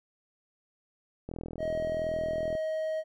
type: click train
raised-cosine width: 2 ms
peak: -25 dBFS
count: 53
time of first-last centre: 1.29-2.552 s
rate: 41.2 Hz
type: tone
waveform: triangle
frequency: 631 Hz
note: D#5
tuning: 24 cents sharp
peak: -27 dBFS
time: 1.58-3.04 s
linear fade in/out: 50 ms
effects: none